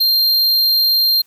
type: tone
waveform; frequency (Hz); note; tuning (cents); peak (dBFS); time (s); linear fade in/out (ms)
square; 4186; C8; 0; -12; 0-1.22; 10
effects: white hiss -57 dBFS RMS until 1.26 s